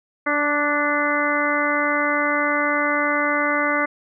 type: harmonic tone with a mistuned harmonic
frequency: 292.2 Hz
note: D4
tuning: 9 cents flat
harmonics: 1 / 2 / 3 / 4 / 5 / 6 / 7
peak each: -26 / -25 / -30 / -24 / -25 / -29 / -24 dBFS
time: 0.26-3.86 s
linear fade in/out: 10 ms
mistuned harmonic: 5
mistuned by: +15 cents
effects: none